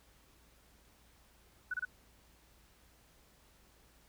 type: tone bursts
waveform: sine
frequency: 1486 Hz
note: F#6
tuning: 7 cents sharp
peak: -33 dBFS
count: 3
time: 1.71-1.851 s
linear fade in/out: 5 ms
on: 29 ms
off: 27 ms
effects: added 57 Hz sine -68 dBFS peak until 4.08 s + pink hiss -66 dBFS RMS until 4.08 s

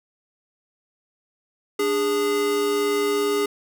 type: tone pair together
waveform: square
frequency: 292.9 / 410.4 Hz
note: D4 / G#4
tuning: -5 / -21 cents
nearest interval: tritone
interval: 584 cents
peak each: -29 / -21 dBFS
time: 1.79-3.46 s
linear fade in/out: 5 ms
effects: none

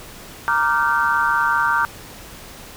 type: chord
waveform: sine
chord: G minor seventh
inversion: first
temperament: equal with one note detuned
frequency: 932.3 / 1174.7 / 1396.9 / 1541.9 Hz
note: Bb5 / D6 / F6 / G6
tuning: 0 / 0 / 0 / -29 cents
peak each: -21 dBFS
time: 0.48-1.85 s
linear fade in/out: 0 ms
effects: pink hiss -39 dBFS RMS until 2.76 s

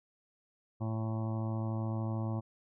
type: harmonic tone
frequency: 110.8 Hz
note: A2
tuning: 13 cents sharp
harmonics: 1 / 2 / 3 / 5 / 6 / 7 / 8 / 9 / 10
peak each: -33 / -39 / -43 / -47 / -49 / -50 / -51 / -52 / -53 dBFS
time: 0.8-2.41 s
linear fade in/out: 20 ms
effects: none

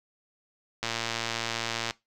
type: click train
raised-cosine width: 0.2 ms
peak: -12 dBFS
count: 125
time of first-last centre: 0.83-1.908 s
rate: 115 Hz
effects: noise-tail reverb RT60 0.2 s tail -20 dB re dry

